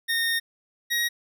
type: tone pair in turn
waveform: 25% pulse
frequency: 1842 / 1890.5 Hz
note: A#6 / A#6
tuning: -21 / +24 cents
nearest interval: unison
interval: 45 cents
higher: second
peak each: -19 / -19 dBFS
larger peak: neither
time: 0.08-0.4 / 0.9-1.09 s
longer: first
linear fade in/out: 20 ms
effects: none